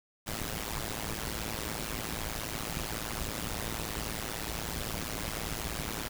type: noise with amplitude modulation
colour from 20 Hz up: pink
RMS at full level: -32 dBFS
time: 0.26-6.09 s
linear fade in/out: 20 ms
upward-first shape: sine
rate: 110 Hz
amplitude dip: 100%
effects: none